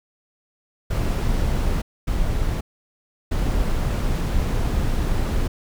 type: noise bursts at uneven times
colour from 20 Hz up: brown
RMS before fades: -21 dBFS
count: 3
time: 0.9-1.82 / 2.07-2.61 / 3.31-5.48 s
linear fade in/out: 10 ms
effects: none